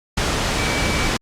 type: tone in noise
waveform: sine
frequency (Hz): 2300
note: D7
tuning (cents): -37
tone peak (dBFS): -27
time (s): 0.58-1.08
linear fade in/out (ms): 5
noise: pink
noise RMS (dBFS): -20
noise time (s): 0.17-1.17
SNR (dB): -10
effects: low-pass 7000 Hz 12 dB/octave + Opus 48 kbps